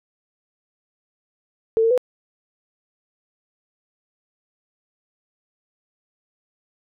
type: tone with pitch steps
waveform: sine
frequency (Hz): 447.7 / 454.8 / 499.6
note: A4 / A#4 / B4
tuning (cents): +30 / -43 / +20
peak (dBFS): -14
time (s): 1.77-1.977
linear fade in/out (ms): 0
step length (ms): 69
effects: none